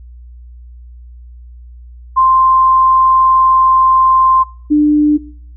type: tone pair in turn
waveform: sine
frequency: 1046.5 / 298.4 Hz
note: C6 / D4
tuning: 0 / +28 cents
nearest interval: octave + minor seventh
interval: 2172 cents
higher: first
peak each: -6 dBFS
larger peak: neither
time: 2.16-4.44 / 4.7-5.18 s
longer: first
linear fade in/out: 20 ms
effects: noise-tail reverb RT60 0.6 s tail -23 dB re dry + added 60 Hz sine -32 dBFS peak until 5.56 s